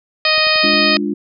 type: harmonic tone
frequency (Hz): 622.3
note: D#5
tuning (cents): 0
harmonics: 1 / 2 / 3 / 4 / 5 / 6 / 7 / 8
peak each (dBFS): -20 / -21 / -20 / -17 / -23 / -23 / -19 / -19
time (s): 0.25-0.97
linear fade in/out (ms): 2
type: click train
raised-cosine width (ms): 2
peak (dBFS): -23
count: 5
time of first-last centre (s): 0.38-0.737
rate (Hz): 11.2
type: chord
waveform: sine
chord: D diminished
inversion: second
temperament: equal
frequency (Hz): 207.7 / 293.7 / 349.2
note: Ab3 / D4 / F4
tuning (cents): 0 / 0 / 0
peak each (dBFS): -21 / -20 / -23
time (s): 0.63-1.14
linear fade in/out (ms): 10
effects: none